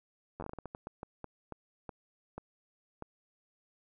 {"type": "slowing click train", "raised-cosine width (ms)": 1, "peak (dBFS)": -27, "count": 17, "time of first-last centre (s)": [0.4, 3.024], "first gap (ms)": 10, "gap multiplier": 1.32, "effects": []}